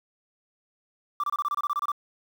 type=tone bursts; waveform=sine; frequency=1171 Hz; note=D6; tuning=5 cents flat; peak=-22 dBFS; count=12; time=1.2-1.918 s; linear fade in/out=2 ms; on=36 ms; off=26 ms; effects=tanh soft clip ceiling -22 dBFS + 8-bit